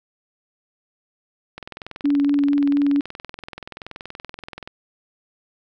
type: click train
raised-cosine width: 0.3 ms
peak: -18 dBFS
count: 66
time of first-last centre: 1.58-4.675 s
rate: 21 Hz
type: tone with vibrato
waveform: sine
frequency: 284.7 Hz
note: C#4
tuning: 46 cents sharp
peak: -15 dBFS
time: 2.04-3.01 s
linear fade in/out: 10 ms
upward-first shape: sine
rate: 4.3 Hz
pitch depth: 12 cents each way
effects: none

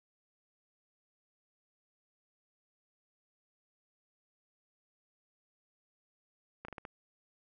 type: slowing click train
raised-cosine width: 0.5 ms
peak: -28 dBFS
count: 5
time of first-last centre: 6.65-6.852 s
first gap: 34 ms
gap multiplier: 1.27
effects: none

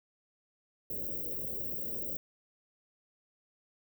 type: band-stop noise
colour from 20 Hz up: white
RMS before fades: -37 dBFS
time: 0.9-2.17 s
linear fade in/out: 2 ms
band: 600 to 16000 Hz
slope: 96 dB/octave
effects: none

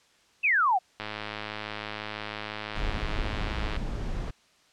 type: exponential sweep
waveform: sine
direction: down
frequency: 2731 to 698.5 Hz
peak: -20 dBFS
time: 0.43-0.79 s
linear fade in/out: 20 ms
type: click train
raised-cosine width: 0.3 ms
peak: -18 dBFS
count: 294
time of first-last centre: 1-3.764 s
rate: 106 Hz
type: noise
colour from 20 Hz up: brown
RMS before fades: -31 dBFS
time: 2.75-4.31 s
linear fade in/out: 10 ms
effects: white hiss -62 dBFS RMS until 4.72 s + low-pass 6000 Hz 12 dB/octave

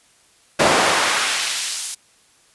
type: noise with high-pass filter sweep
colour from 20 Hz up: brown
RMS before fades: -19 dBFS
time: 0.59-1.95 s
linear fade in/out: 10 ms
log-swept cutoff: 440 to 7600 Hz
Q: 0.72
effects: white hiss -55 dBFS RMS until 2.54 s + resampled to 24000 Hz

